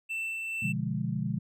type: tone with tremolo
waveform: triangle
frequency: 2670 Hz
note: E7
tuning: 22 cents sharp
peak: -29 dBFS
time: 0.09-0.73 s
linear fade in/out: 20 ms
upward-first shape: sine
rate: 2.3 Hz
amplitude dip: 25%
type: chord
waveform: sine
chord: B diminished seventh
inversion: none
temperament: equal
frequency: 123.47 / 146.83 / 174.61 / 207.7 Hz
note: B2 / D3 / F3 / Ab3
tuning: 0 / 0 / 0 / 0 cents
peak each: -34 dBFS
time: 0.62-1.39 s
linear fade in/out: 10 ms
effects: none